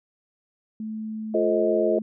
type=tone; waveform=sine; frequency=218 Hz; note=A3; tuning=16 cents flat; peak=-29 dBFS; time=0.8-2.02 s; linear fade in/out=2 ms
type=chord; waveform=sine; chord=F dominant seventh; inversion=none; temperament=just; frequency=349.2 / 436.5 / 523.8 / 628.6 Hz; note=F4 / A4 / C5 / Eb5; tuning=0 / -14 / +2 / +18 cents; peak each=-24 / -25 / -28 / -23 dBFS; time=1.34-1.99 s; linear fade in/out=5 ms
effects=none